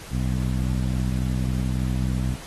15% pulse tone with low-pass filter, 63.5 Hz, B1, 49 cents sharp, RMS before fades -24 dBFS, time 0.1-2.37 s, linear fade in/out 50 ms, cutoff 200 Hz, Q 0.98, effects pink hiss -41 dBFS RMS until 2.46 s + AAC 32 kbps

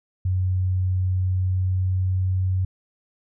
sine tone with pitch glide, 92.5 to 93.2 Hz, F#2 to F#2, 0 to +13 cents, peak -19 dBFS, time 0.25-2.65 s, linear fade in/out 5 ms, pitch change +13 cents, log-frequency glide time 1.13-2.29 s, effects none

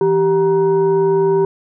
sine tone with frequency modulation, 389.9 Hz, G4, 9 cents flat, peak -11 dBFS, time 0.01-1.45 s, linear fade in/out 2 ms, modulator 554 Hz, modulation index 0.54, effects none

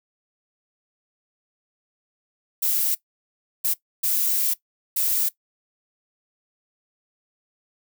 violet noise bursts at uneven times, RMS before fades -22 dBFS, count 4, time 2.62-2.95 / 3.64-3.74 / 4.03-4.54 / 4.96-5.29 s, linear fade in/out 10 ms, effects noise-tail reverb RT60 0.1 s tail -18 dB re dry

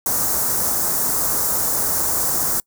white band-stop noise, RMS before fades -20 dBFS, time 0.06-2.6 s, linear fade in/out 2 ms, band 1400 to 6000 Hz, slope 24 dB/octave, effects noise-tail reverb RT60 0.1 s tail -26 dB re dry

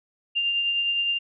sine tone with tremolo, 2794 Hz, F7, in tune, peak -20 dBFS, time 0.35-1.19 s, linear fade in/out 20 ms, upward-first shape triangle, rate 9.7 Hz, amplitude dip 35%, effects none

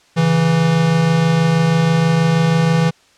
square tone pair together, 138.2 / 164.44 Hz, C#3 / E3, -5 / -4 cents, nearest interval minor third, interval 301 cents, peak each -20 / -13 dBFS, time 0.16-2.91 s, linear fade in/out 20 ms, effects white hiss -52 dBFS RMS until 3.17 s + low-pass 6000 Hz 12 dB/octave

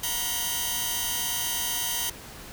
5% pulse tone cluster, 724 / 926 / 974 / 2975 / 3179 Hz, F#5 / A#5 / B5 / F#7 / G7, -38 / -12 / -24 / +9 / +24 cents, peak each -28 / -24 / -22 / -25 / -21 dBFS, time 0.03-2.1 s, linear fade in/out 5 ms, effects pink hiss -43 dBFS RMS until 2.52 s

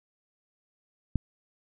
click, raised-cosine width 5 ms, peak -13 dBFS, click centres 1.157 s, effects none

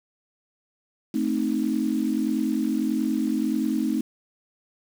sine chord, A diminished, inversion none, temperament equal, 220 / 261.6 / 311.1 Hz, A3 / C4 / Eb4, 0 / 0 / 0 cents, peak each -26 dBFS, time 1.14-4.01 s, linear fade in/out 5 ms, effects 7-bit

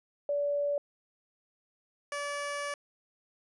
sine / 15% pulse tone pair in turn, 576 / 576 Hz, D5 / D5, -34 / -34 cents, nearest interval unison, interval 0 cents, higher neither, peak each -27 dBFS, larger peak neither, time 0.29-0.78 / 2.12-2.74 s, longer second, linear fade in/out 2 ms, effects resampled to 24000 Hz

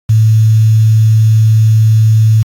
sine tone with quantisation, 110 Hz, A2, in tune, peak -4 dBFS, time 0.09-2.43 s, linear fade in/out 10 ms, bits 5, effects AAC 64 kbps

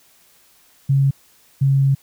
sine tone pair in turn, 137.3 / 136.8 Hz, C#3 / C#3, -16 / -23 cents, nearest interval unison, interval 7 cents, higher first, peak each -12 dBFS, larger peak neither, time 0.89-1.11 / 1.61-1.95 s, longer second, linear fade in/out 10 ms, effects white hiss -54 dBFS RMS until 2.02 s

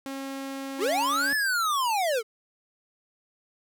sawtooth tone with pitch glide, 271.5 to 279.5 Hz, C#4 to C#4, -36 to +14 cents, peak -29 dBFS, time 0.06-1.33 s, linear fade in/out 0 ms, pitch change +50 cents, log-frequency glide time 0.78-0.96 s
square linear two-way sweep, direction up then down, 287.2 to 1760 to 417.8 Hz, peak -24 dBFS, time 0.78-2.23 s, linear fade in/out 50 ms, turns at 1.34 s
effects none

